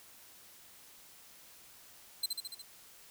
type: tone with echo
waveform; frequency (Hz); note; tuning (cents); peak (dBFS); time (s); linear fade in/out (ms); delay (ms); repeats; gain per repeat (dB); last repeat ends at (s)
sawtooth; 4100; C8; -36; -27; 2.23-2.26; 5; 72; 5; -3; 2.62
effects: white hiss -57 dBFS RMS until 3.1 s